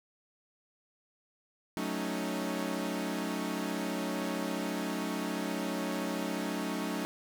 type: chord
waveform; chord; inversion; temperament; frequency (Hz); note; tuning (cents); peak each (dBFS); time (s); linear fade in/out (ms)
sawtooth; D# half-diminished seventh; first; equal; 185 / 220 / 277.2 / 311.1; F#3 / A3 / C#4 / D#4; 0 / 0 / 0 / 0; -34 / -34 / -34 / -34; 1.77-7.05; 0
effects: none